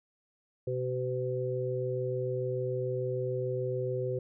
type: harmonic tone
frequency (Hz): 126.8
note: B2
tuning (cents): +46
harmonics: 1 / 3 / 4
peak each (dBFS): -34 / -34 / -34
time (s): 0.67-4.19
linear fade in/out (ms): 5
effects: none